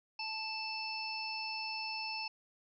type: harmonic tone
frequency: 880 Hz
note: A5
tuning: in tune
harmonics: 1 / 3 / 5 / 6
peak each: -43 / -41 / -46 / -42 dBFS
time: 0.19-2.28 s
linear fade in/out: 5 ms
effects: none